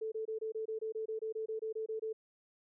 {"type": "tone bursts", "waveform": "sine", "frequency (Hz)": 440, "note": "A4", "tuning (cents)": 0, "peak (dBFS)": -35, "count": 16, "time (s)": [0.01, 2.13], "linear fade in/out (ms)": 10, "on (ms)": 110, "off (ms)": 24, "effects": []}